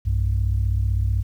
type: tone pair together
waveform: sine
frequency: 61.74 / 97.55 Hz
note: B1 / G2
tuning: 0 / -8 cents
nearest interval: minor sixth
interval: 792 cents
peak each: -20 dBFS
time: 0.05-1.23 s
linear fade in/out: 20 ms
effects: tanh soft clip ceiling -12 dBFS + 9-bit